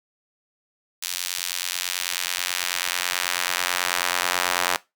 sawtooth tone with high-pass filter sweep, 89.2 Hz, F2, 37 cents sharp, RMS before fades -26 dBFS, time 1.02-4.77 s, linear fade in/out 10 ms, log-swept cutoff 4000 to 1000 Hz, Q 0.76, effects noise-tail reverb RT60 0.2 s tail -19 dB re dry

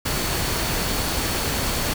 sine tone in noise, 4435 Hz, C#8, in tune, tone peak -35 dBFS, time 0.05-1.94 s, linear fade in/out 10 ms, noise pink, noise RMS -24 dBFS, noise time 0.05-1.94 s, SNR -14 dB, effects none

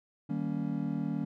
triangle chord, Eb dominant seventh, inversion none, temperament just, 155.56 / 194.45 / 233.3 / 280 Hz, Eb3 / G3 / Bb3 / Db4, 0 / -14 / +2 / +18 cents, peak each -34 dBFS, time 0.29-1.25 s, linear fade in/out 10 ms, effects none

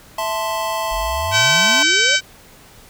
square chord, A minor, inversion second, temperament equal, 659.3 / 880 / 1046.5 Hz, E5 / A5 / C6, 0 / 0 / 0 cents, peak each -25 dBFS, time 0.18-1.83 s, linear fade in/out 5 ms
sine exponential sweep, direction up, 39.76 to 610 Hz, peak -25 dBFS, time 0.91-2.16 s, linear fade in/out 10 ms
harmonic tone, 766 Hz, G5, 40 cents flat, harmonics 2 / 3 / 4 / 5 / 6 / 7 / 8 / 9 / 10, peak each -17 / -19 / -19 / -23 / -24 / -24 / -24 / -30 / -27 dBFS, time 1.31-2.21 s, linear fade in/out 50 ms
effects pink hiss -45 dBFS RMS until 2.89 s

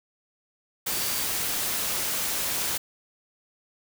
sine tone in noise, 4644 Hz, D8, 20 cents flat, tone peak -38 dBFS, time 0.9-1.24 s, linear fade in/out 10 ms, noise white, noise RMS -28 dBFS, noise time 0.86-2.78 s, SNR -13 dB, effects none

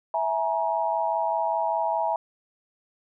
sine tone cluster, 658 / 841 / 946 Hz, E5 / G#5 / A#5, -3 / +22 / +25 cents, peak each -27 dBFS, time 0.14-2.16 s, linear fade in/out 2 ms, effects none

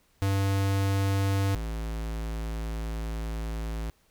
square tone pair in turn, 98 / 55 Hz, G2 / A1, 0 / 0 cents, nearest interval minor seventh, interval 1000 cents, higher first, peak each -24 / -31 dBFS, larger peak first, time 0.22-1.55 / 1.55-3.9 s, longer second, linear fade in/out 0 ms, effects pink hiss -66 dBFS RMS until 4.1 s

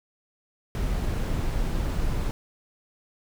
brown noise, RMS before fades -26 dBFS, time 0.75-2.31 s, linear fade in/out 0 ms, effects none

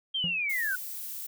sine linear sweep, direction down, 3217 to 1447 Hz, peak -27 dBFS, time 0.14-0.76 s, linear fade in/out 10 ms
triangle tone with exponential decay, 174.61 Hz, F3, in tune, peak -27 dBFS, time 0.24-0.42 s, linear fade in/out 0 ms, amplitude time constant 38 ms
violet noise, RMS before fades -38 dBFS, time 0.49-1.27 s, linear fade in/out 10 ms
effects none

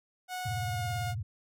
sawtooth tone with pitch glide, 733 to 716.3 Hz, F#5 to F5, -16 to +44 cents, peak -31 dBFS, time 0.28-1.15 s, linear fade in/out 50 ms, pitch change -40 cents, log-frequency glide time 0.41-0.92 s
sine tone with vibrato, 107.4 Hz, A2, 41 cents flat, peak -32 dBFS, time 0.45-1.23 s, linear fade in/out 10 ms, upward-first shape sine, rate 18 Hz, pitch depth 290 cents each way
effects none

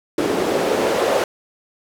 white noise with band-pass filter sweep, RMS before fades -19 dBFS, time 0.18-1.24 s, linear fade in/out 2 ms, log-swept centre 340 to 530 Hz, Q 2.3, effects none

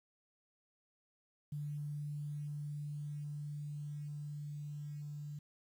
sine tone with level ramp, 147.1 Hz, D3, 3 cents sharp, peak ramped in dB -38 to -42 dBFS, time 1.52-5.39 s, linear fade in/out 5 ms, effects 11-bit

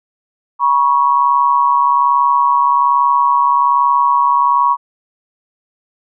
sine tone pair together, 967.5 / 1108.7 Hz, B5 / C#6, -36 / 0 cents, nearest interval major second, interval 236 cents, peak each -12 dBFS, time 0.59-4.77 s, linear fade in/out 50 ms, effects none

